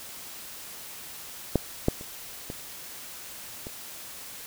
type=clicks; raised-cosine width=2 ms; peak=-7 / -7 / -27 / -21 / -24 dBFS; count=5; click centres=1.557 / 1.884 / 2.011 / 2.501 / 3.669 s; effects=white hiss -42 dBFS RMS until 4.46 s